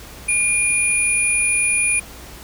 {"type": "tone pair together", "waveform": "sine", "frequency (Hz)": [2417, 9668], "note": ["D7", "D9"], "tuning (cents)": [49, 49], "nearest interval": "2 octaves", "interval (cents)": 2400, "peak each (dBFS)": -18, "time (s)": [0.28, 2], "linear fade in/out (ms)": 10, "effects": ["added 60 Hz sine -41 dBFS peak until 2.43 s", "pink hiss -39 dBFS RMS until 2.43 s"]}